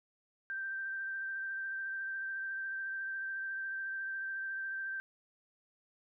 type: tone with vibrato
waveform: sine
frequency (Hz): 1568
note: G6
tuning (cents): 0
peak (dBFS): -36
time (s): 0.5-5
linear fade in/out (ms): 0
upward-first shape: triangle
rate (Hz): 14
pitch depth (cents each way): 19
effects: none